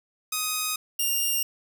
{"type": "tone pair in turn", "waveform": "5% pulse", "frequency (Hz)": [1253, 2813], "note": ["D#6", "F7"], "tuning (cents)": [12, 12], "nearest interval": "octave + major second", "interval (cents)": 1400, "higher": "second", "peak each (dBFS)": -14, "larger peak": "neither", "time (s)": [[0.32, 0.76], [0.99, 1.43]], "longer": "neither", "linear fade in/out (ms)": 5, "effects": ["8-bit"]}